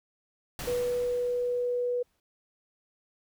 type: noise with exponential decay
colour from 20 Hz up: pink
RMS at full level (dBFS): -36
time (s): 0.59-2.2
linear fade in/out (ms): 1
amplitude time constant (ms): 350
type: tone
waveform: sine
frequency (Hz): 489.6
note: B4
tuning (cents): -15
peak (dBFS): -26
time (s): 0.67-2.03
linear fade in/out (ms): 10
effects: none